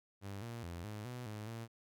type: tone with pitch steps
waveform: sawtooth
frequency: 99.4 / 117.2 / 85.8 / 105.8 / 123.5 / 106.3 / 114.7 Hz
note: G2 / A#2 / F2 / G#2 / B2 / G#2 / A#2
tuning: +25 / +10 / -30 / +33 / 0 / +41 / -28 cents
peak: -39 dBFS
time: 0.21-1.68 s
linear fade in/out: 50 ms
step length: 210 ms
effects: none